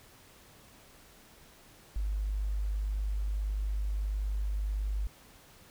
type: tone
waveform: sine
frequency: 50.8 Hz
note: G#1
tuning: 38 cents flat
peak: -29 dBFS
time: 1.96-5.07 s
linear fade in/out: 0 ms
effects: pink hiss -57 dBFS RMS until 5.7 s